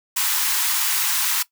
white high-pass noise, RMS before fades -21 dBFS, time 0.16-1.43 s, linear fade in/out 10 ms, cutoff 830 Hz, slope 96 dB/octave, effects noise-tail reverb RT60 0.1 s tail -18 dB re dry

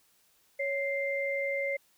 sine tone pair together, 554.4 / 2093 Hz, C#5 / C7, 0 / 0 cents, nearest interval octave + major seventh, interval 2300 cents, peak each -31 / -32 dBFS, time 0.59-1.77 s, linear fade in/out 10 ms, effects white hiss -67 dBFS RMS until 1.97 s

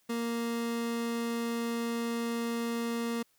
30% pulse tone, 233.1 Hz, A#3, in tune, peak -28 dBFS, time 0.09-3.23 s, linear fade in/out 10 ms, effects white hiss -70 dBFS RMS until 3.38 s

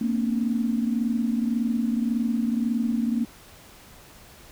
sine tone cluster, 228.3 / 250.1 / 284.8 Hz, A#3 / B3 / C#4, -36 / +22 / +47 cents, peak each -23 / -28 / -32 dBFS, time 0.01-3.25 s, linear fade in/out 5 ms, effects pink hiss -49 dBFS RMS until 4.51 s

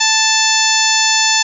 harmonic tone, 880 Hz, A5, in tune, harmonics 1 / 2 / 3 / 4 / 5 / 6 / 7 / 8, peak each -19 / -19 / -19 / -19 / -19 / -19 / -19 / -19 dBFS, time 0-1.43 s, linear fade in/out 10 ms, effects none

